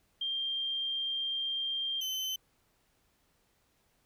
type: tone pair in turn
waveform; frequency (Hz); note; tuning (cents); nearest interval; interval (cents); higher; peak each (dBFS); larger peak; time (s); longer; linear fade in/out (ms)
sine / 35% pulse; 3184 / 3062; G7 / G7; +26 / -41; minor second; 67; first; -31 / -31; neither; 0.21-2.01 / 2.01-2.36; first; 5
effects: pink hiss -72 dBFS RMS until 4.05 s